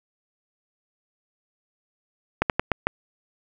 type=slowing click train; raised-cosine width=0.5 ms; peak=-4 dBFS; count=5; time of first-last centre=2.42-2.87 s; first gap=78 ms; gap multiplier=1.25; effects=none